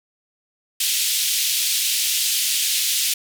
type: band-pass noise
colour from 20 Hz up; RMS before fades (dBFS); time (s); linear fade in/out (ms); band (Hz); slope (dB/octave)
pink; -21; 0.8-3.14; 5; 2900 to 16000; 24
effects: none